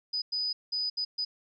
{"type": "tone bursts at uneven times", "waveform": "sine", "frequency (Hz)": 4978, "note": "D#8", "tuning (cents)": 0, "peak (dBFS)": -28, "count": 5, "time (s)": [[0.13, 0.22], [0.32, 0.53], [0.72, 0.9], [0.97, 1.05], [1.18, 1.25]], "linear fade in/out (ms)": 10, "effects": []}